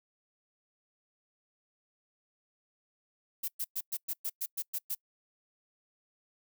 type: noise bursts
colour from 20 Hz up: violet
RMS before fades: -34 dBFS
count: 10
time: 3.43-4.95 s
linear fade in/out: 10 ms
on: 53 ms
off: 110 ms
effects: noise-tail reverb RT60 0.1 s tail -26 dB re dry